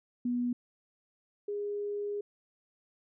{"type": "tone pair in turn", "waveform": "sine", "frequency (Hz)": [244, 410.4], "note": ["B3", "G#4"], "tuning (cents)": [-21, -21], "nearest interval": "major sixth", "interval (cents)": 900, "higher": "second", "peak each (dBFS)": [-28, -32], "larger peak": "first", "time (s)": [[0.25, 0.53], [1.48, 2.21]], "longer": "second", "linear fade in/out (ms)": 5, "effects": []}